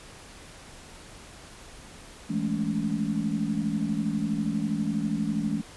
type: chord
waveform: sine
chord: A major seventh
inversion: second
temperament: equal with one note detuned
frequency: 164.81 / 207.7 / 220 / 283 Hz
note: E3 / G#3 / A3 / C#4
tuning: 0 / 0 / 0 / +36 cents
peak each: -32 / -29 / -30 / -32 dBFS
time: 2.29-5.62 s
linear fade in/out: 20 ms
effects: pink hiss -47 dBFS RMS until 5.76 s + resampled to 24000 Hz